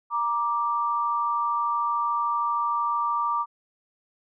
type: tone pair together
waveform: sine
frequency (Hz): 943 / 1176.2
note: A#5 / D6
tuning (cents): +20 / +2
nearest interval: major third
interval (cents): 382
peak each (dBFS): -27 / -24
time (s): 0.1-3.46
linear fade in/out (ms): 50
effects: none